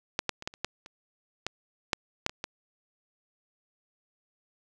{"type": "clicks", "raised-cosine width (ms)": 0.2, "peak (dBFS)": [-9, -10, -24, -14, -30, -12, -28, -13, -7, -7, -20, -16], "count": 12, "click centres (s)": [0.191, 0.293, 0.424, 0.475, 0.539, 0.646, 0.861, 1.466, 1.932, 2.264, 2.295, 2.441], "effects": []}